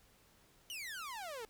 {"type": "exponential sweep", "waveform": "sawtooth", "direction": "down", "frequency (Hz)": [3041, 425.1], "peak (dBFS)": -39, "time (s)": [0.7, 1.45], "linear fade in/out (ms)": 0, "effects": ["pink hiss -67 dBFS RMS until 1.49 s"]}